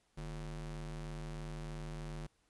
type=ring-modulated tone; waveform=square; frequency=96.3 Hz; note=G2; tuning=30 cents flat; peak=-39 dBFS; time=0.17-2.27 s; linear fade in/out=10 ms; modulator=54.8 Hz; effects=pink hiss -75 dBFS RMS until 2.49 s + resampled to 24000 Hz